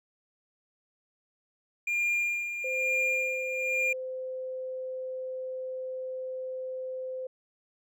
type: tone with tremolo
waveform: triangle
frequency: 2405 Hz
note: D7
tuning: 41 cents sharp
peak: -23 dBFS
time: 1.87-3.93 s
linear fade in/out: 5 ms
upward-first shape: sine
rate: 1.1 Hz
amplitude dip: 60%
type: tone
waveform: sine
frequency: 516 Hz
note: C5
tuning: 24 cents flat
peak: -33 dBFS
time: 2.64-7.27 s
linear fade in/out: 5 ms
effects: none